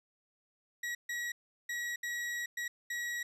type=tone bursts at uneven times; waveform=40% pulse; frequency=1914 Hz; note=A#6; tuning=45 cents sharp; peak=-34 dBFS; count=6; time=0.83-0.95 / 1.09-1.32 / 1.69-1.96 / 2.03-2.46 / 2.57-2.68 / 2.9-3.23 s; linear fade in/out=5 ms; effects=low-pass 12000 Hz 12 dB/octave

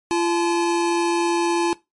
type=tone pair together; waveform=square; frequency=342.2 / 861.4 Hz; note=F4 / A5; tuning=-35 / -37 cents; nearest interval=octave + major third; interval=1598 cents; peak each=-20 / -25 dBFS; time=0.11-1.73 s; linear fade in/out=0 ms; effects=noise-tail reverb RT60 0.2 s tail -20 dB re dry + MP3 48 kbps

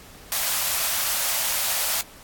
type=high-pass noise; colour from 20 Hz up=white; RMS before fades=-24 dBFS; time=0.32-2.01 s; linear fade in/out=0 ms; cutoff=550 Hz; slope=48 dB/octave; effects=pink hiss -46 dBFS RMS until 2.23 s + AAC 64 kbps

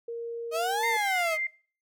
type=tone; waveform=sine; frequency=466.2 Hz; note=A#4; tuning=in tune; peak=-32 dBFS; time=0.08-0.97 s; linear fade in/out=5 ms
type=exponential two-way sweep; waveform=35% pulse; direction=up then down; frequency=616 to 928 to 616 Hz; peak=-25 dBFS; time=0.51-1.38 s; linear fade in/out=50 ms; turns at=0.87 s
type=tone with tremolo; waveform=sine; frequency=2093 Hz; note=C7; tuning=in tune; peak=-26 dBFS; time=0.83-1.47 s; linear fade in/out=5 ms; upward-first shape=triangle; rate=3.7 Hz; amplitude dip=35%
effects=noise-tail reverb RT60 0.4 s tail -21 dB re dry

